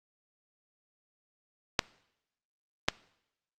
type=clicks; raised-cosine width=0.2 ms; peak=-5 dBFS; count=2; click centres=1.792 / 2.885 s; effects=noise-tail reverb RT60 0.8 s tail -21 dB re dry + Opus 48 kbps